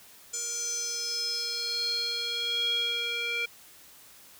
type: tone with band-pass filter sweep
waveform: square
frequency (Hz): 470.6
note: A#4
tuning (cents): +16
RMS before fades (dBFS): -31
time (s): 0.33-3.46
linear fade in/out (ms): 10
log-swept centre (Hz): 6900 to 2600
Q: 7.5
effects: white hiss -53 dBFS RMS until 4.39 s